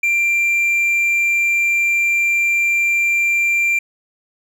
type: tone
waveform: triangle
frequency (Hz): 2369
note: D7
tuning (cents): +14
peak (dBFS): -12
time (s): 0.03-3.79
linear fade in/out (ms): 5
effects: none